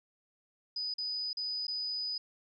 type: tone with dropouts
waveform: sine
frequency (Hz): 4978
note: D#8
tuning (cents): 0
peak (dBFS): -33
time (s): 0.76-2.18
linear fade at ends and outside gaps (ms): 5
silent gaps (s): 0.94-0.982 / 1.331-1.37 / 1.669-1.68
effects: none